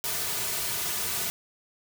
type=noise with comb filter; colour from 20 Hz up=white; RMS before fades=-30 dBFS; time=0.04-1.3 s; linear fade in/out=0 ms; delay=3.7 ms; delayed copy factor=-0.85; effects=none